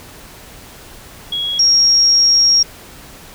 sine tone pair in turn, 3322 / 5587 Hz, G#7 / F8, 0 / 0 cents, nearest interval major sixth, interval 900 cents, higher second, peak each -17 / -8 dBFS, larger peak second, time 1.32-1.59 / 1.59-2.63 s, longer second, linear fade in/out 5 ms, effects pink hiss -38 dBFS RMS until 3.34 s

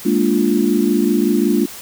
sine chord, Bb dominant seventh, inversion third, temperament equal, 207.7 / 233.1 / 293.7 / 349.2 Hz, Ab3 / Bb3 / D4 / F4, 0 / 0 / 0 / 0 cents, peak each -18 dBFS, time 0.05-1.66 s, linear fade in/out 10 ms, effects white hiss -34 dBFS RMS until 1.81 s

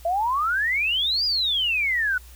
sine exponential two-way sweep, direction up then down, 655 to 4978 to 1450 Hz, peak -20 dBFS, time 0.05-2.18 s, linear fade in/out 5 ms, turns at 1.25 s, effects added 60 Hz sine -43 dBFS peak until 2.35 s + white hiss -51 dBFS RMS until 2.35 s

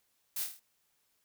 blue noise with echo, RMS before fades -36 dBFS, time 0.36-0.44 s, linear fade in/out 5 ms, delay 26 ms, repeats 6, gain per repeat -4 dB, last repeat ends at 0.596 s, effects white hiss -75 dBFS RMS until 1.24 s

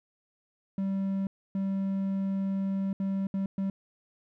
triangle tone bursts at uneven times, 194.2 Hz, G3, 16 cents flat, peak -25 dBFS, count 5, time 0.78-1.27 / 1.55-2.93 / 3-3.27 / 3.34-3.46 / 3.58-3.7 s, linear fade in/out 2 ms, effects none

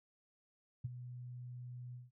sine tone with ADSR envelope, 123.47 Hz, B2, in tune, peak -34 dBFS, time 0.84-2.11 s, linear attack 10 ms, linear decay 24 ms, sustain -11 dB, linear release 170 ms, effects none

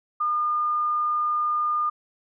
sine tone, 1213 Hz, D#6, 44 cents flat, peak -21 dBFS, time 0.2-1.9 s, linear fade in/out 10 ms, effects none

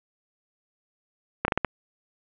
slowing click train, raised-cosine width 0.5 ms, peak -7 dBFS, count 5, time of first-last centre 1.45-1.647 s, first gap 31 ms, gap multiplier 1.32, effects resampled to 8000 Hz + 8-bit

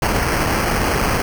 pink noise with sample-and-hold, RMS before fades -18 dBFS, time 0.02-1.22 s, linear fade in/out 2 ms, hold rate 3675 Hz, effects none

